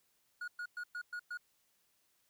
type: tone bursts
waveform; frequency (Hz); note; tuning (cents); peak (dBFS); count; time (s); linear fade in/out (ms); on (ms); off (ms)
triangle; 1446; F#6; -40; -37; 6; 0.41-1.374; 5; 69; 110
effects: white hiss -75 dBFS RMS until 2.29 s